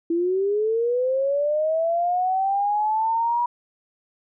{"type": "linear sweep", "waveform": "sine", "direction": "up", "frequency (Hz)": [329.6, 968], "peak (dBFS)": -19, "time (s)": [0.1, 3.46], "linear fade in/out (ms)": 5, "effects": []}